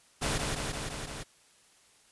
pink noise with echo, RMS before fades -30 dBFS, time 0.21-0.39 s, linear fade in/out 20 ms, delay 170 ms, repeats 5, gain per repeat -2 dB, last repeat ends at 1.24 s, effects white hiss -62 dBFS RMS until 2.11 s + resampled to 24000 Hz

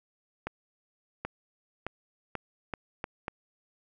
accelerating click train, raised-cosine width 0.5 ms, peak -18 dBFS, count 7, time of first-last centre 0.47-3.281 s, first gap 780 ms, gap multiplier 0.79, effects none

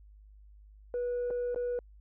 sine tone with dropouts, 487.5 Hz, B4, 23 cents flat, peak -28 dBFS, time 0.94-1.79 s, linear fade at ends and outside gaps 1 ms, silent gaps 1.304-1.308 / 1.546-1.56 s, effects tanh soft clip ceiling -28 dBFS + added 51 Hz sine -52 dBFS peak until 2 s

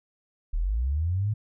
sine linear sweep, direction up, 34.65 to 110 Hz, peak -23 dBFS, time 0.53-1.34 s, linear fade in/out 10 ms, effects none

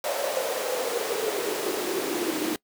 pink noise with high-pass filter sweep, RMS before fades -28 dBFS, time 0.04-2.56 s, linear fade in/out 2 ms, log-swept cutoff 590 to 310 Hz, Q 6.3, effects noise-tail reverb RT60 0.1 s tail -23 dB re dry

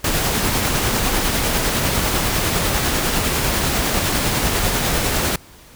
pink noise with tremolo, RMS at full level -18 dBFS, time 0.04-5.36 s, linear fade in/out 5 ms, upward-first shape sine, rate 10 Hz, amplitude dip 25%, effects pink hiss -45 dBFS RMS until 5.75 s

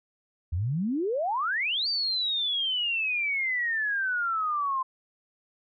sine exponential two-way sweep, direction up then down, 77.78 to 4688 to 1034 Hz, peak -25 dBFS, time 0.52-4.83 s, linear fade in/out 10 ms, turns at 1.88 s, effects none

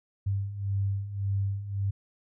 sine beating tone pair, 97.6 / 99.4 Hz, G2 / G2, -7 / +25 cents, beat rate 1.8 Hz, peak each -33 / -28 dBFS, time 0.26-1.91 s, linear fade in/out 10 ms, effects none

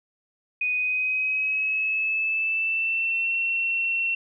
sine tone with pitch glide, 2489 to 2714 Hz, D#7 to E7, 0 to +50 cents, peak -22 dBFS, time 0.61-4.15 s, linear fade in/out 5 ms, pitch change +150 cents, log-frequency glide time 0.73-3.34 s, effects none

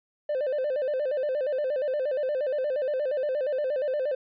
triangle tone with vibrato, 554.4 Hz, C#5, in tune, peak -22 dBFS, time 0.29-4.15 s, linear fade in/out 5 ms, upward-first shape square, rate 8.5 Hz, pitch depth 120 cents each way, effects tanh soft clip ceiling -19 dBFS + resampled to 11025 Hz

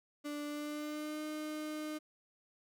35% pulse tone with pitch glide, 293.7 to 306 Hz, D4 to D#4, 0 to -29 cents, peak -37 dBFS, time 0.24-1.99 s, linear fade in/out 20 ms, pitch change +71 cents, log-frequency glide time 0.46-1.24 s, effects none

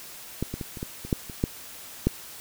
clicks, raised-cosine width 3 ms, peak -13 / -18 / -19 / -25 / -18 / -24 / -9 / -25 / -9 / -7 dBFS, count 10, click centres 0.426 / 0.54 / 0.612 / 0.772 / 0.829 / 1.05 / 1.128 / 1.298 / 1.439 / 2.07 s, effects white hiss -43 dBFS RMS until 2.4 s

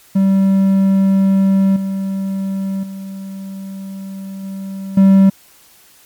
triangle tone with level steps, 193.6 Hz, G3, 21 cents flat, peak -7 / -15 / -23 / -21 / -3 dBFS, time 0.15-5.3 s, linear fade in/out 10 ms, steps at 1.76 / 2.83 / 4.43 / 4.97 s, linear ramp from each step 5 ms, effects white hiss -47 dBFS RMS until 6.05 s + MP3 96 kbps

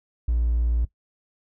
triangle tone with hard clipping, 58.27 Hz, A#1, in tune, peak -20 dBFS, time 0.28-0.85 s, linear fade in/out 5 ms, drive 4 dB, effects noise-tail reverb RT60 0.1 s tail -17 dB re dry

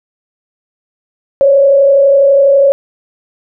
sine tone with frequency modulation, 554.4 Hz, C#5, in tune, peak -4 dBFS, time 1.41-2.72 s, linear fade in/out 0 ms, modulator 32.1 Hz, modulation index 0.49, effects none

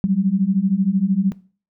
sine beating tone pair, 185 / 198 Hz, F#3 / G3, 0 / +18 cents, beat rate 13 Hz, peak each -18 dBFS, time 0.04-1.32 s, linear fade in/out 0 ms, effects noise-tail reverb RT60 0.4 s tail -19 dB re dry

